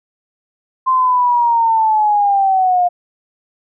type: linear sweep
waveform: sine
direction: down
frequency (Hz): 1046.5 to 704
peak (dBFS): -10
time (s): 0.86-2.89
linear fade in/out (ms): 20
effects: none